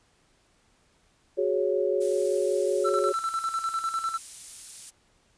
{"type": "chord", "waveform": "sine", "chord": "F# suspended second", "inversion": "none", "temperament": "equal", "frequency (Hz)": [370, 415.3, 554.4], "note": ["F#4", "G#4", "C#5"], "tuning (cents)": [0, 0, 0], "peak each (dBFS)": -27, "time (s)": [1.37, 3.13], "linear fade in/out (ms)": 20}
{"type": "noise", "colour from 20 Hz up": "violet", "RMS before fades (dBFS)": -36, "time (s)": [2, 4.91], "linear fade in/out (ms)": 20}
{"type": "tone with tremolo", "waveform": "triangle", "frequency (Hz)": 1336, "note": "E6", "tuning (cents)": 23, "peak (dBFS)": -23, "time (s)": [2.84, 4.18], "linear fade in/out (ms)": 20, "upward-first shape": "square", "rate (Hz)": 10, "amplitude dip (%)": 60}
{"effects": ["pink hiss -65 dBFS RMS until 5.37 s", "resampled to 22050 Hz"]}